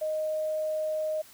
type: tone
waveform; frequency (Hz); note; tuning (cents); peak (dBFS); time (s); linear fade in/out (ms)
sine; 621; D#5; -3; -27; 0.01-1.22; 10
effects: white hiss -53 dBFS RMS until 1.33 s